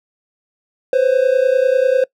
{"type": "tone pair together", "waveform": "triangle", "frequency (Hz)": [505.9, 536], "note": ["B4", "C5"], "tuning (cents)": [42, 42], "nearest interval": "minor second", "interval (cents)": 100, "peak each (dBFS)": -12, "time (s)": [0.93, 2.04], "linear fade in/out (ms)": 2, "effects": ["noise-tail reverb RT60 0.1 s tail -23 dB re dry"]}